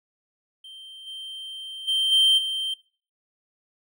triangle tone with level steps, 3136 Hz, G7, in tune, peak -39 / -33 / -19 / -14 / -24 dBFS, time 0.64-2.74 s, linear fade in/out 5 ms, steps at 1.06 / 1.87 / 2.11 / 2.37 s, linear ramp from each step 20 ms, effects noise-tail reverb RT60 0.4 s tail -20 dB re dry

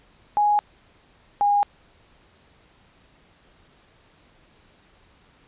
sine tone pair in turn, 830.6 / 816.8 Hz, G#5 / G#5, 0 / -29 cents, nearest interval unison, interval 29 cents, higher first, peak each -16 / -16 dBFS, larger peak neither, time 0.37-0.59 / 1.41-1.63 s, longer neither, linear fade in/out 0 ms, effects pink hiss -57 dBFS RMS until 5.47 s + resampled to 8000 Hz

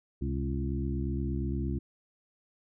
harmonic tone with a mistuned harmonic, 68.6 Hz, C#2, 17 cents flat, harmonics 1 / 2 / 3 / 4 / 5, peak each -32 / -35 / -37 / -38 / -39 dBFS, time 0.21-1.79 s, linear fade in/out 10 ms, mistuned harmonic 2, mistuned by -78 cents, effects none

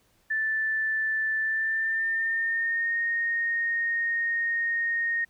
sine tone with pitch glide, 1760 to 1855 Hz, A6 to A#6, 0 to -9 cents, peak -24 dBFS, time 0.3-5.25 s, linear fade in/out 10 ms, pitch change +91 cents, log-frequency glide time 1.39-2.99 s, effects pink hiss -66 dBFS RMS until 5.29 s

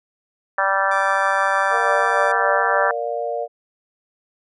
harmonic tone, 194.6 Hz, G3, 12 cents flat, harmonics 3 / 4 / 5 / 6 / 7 / 8 / 9, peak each -24 / -24 / -24 / -24 / -24 / -24 / -24 dBFS, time 0.58-2.91 s, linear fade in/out 2 ms
sawtooth tone, 1174 Hz, D6, 1 cent flat, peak -28 dBFS, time 0.91-2.32 s, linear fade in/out 5 ms
sine chord, Bb major, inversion none, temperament equal with one note detuned, 466.2 / 587.3 / 706.2 Hz, Bb4 / D5 / F5, 0 / 0 / +19 cents, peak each -26 dBFS, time 1.7-3.48 s, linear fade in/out 50 ms
effects resampled to 24000 Hz

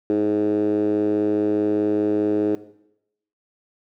10% pulse tone with band-pass filter, 104.8 Hz, G#2, 16 cents sharp, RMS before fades -20 dBFS, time 0.1-2.55 s, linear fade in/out 0 ms, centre 360 Hz, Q 6.2, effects noise-tail reverb RT60 0.8 s tail -17 dB re dry

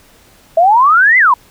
sine exponential two-way sweep, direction up then down, 640 to 2093 to 937 Hz, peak -5 dBFS, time 0.57-1.34 s, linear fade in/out 5 ms, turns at 1.18 s, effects pink hiss -46 dBFS RMS until 1.5 s

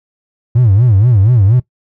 triangle tone with vibrato, 110 Hz, A2, in tune, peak -3 dBFS, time 0.55-1.6 s, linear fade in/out 10 ms, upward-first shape sine, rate 4.2 Hz, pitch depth 250 cents each way, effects noise-tail reverb RT60 0.1 s tail -20 dB re dry + tanh soft clip ceiling 0 dBFS

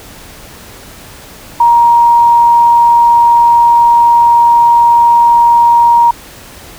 sine tone, 942 Hz, A#5, 18 cents sharp, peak -3 dBFS, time 1.6-6.11 s, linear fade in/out 5 ms, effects pink hiss -33 dBFS RMS until 6.78 s

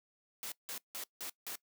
white noise bursts, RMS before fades -42 dBFS, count 5, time 0.43-1.555 s, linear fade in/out 0 ms, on 89 ms, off 170 ms, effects noise-tail reverb RT60 0.1 s tail -21 dB re dry + high-pass 200 Hz 12 dB/octave

